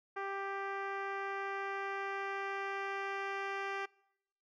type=tone with low-pass filter sweep; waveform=10% pulse; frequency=393.4 Hz; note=G4; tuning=6 cents sharp; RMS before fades=-39 dBFS; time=0.16-3.86 s; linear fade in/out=10 ms; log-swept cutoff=1600 to 2900 Hz; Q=0.97; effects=noise-tail reverb RT60 0.8 s tail -25 dB re dry